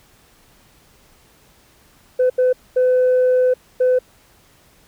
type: tone bursts at uneven times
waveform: sine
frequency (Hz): 506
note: B4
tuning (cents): +42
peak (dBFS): -10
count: 4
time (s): 2.19-2.3 / 2.38-2.53 / 2.76-3.54 / 3.8-3.99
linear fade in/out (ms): 10
effects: tanh soft clip ceiling -10 dBFS + pink hiss -53 dBFS RMS until 4.87 s